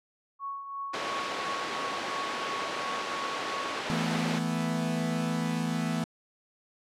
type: tone with tremolo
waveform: sine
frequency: 1108.7 Hz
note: C#6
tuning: in tune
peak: -32 dBFS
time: 0.39-3.82 s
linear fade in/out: 50 ms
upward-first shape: triangle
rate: 2.9 Hz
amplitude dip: 60%
type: band-pass noise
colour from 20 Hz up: pink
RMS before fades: -35 dBFS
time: 0.93-4.39 s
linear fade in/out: 10 ms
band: 380 to 4000 Hz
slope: 12 dB/octave
type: chord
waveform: 45% pulse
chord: E suspended fourth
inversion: none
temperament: equal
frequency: 164.81 / 220 / 246.9 Hz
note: E3 / A3 / B3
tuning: 0 / 0 / 0 cents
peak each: -31 / -33 / -33 dBFS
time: 3.9-6.04 s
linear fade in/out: 0 ms
effects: low-pass 10000 Hz 12 dB/octave